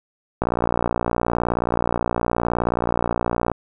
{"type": "click train", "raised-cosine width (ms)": 1, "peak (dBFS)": -6, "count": 184, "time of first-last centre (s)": [0.42, 3.516], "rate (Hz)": 59.1, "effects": []}